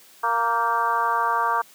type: harmonic tone with a mistuned harmonic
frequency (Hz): 232.5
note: A#3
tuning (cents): -4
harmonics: 2 / 3 / 4 / 5 / 6 / 7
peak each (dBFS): -34 / -30 / -23 / -23 / -31 / -30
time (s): 0.23-1.62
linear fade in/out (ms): 10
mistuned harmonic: 7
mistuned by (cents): -64
effects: white hiss -51 dBFS RMS until 1.74 s + high-pass 150 Hz 12 dB/octave